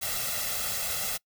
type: noise with comb filter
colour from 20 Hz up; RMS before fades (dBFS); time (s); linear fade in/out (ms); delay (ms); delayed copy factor
white; -31; 0.01-1.18; 20; 1.5; +0.8
effects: noise-tail reverb RT60 0.1 s tail -24 dB re dry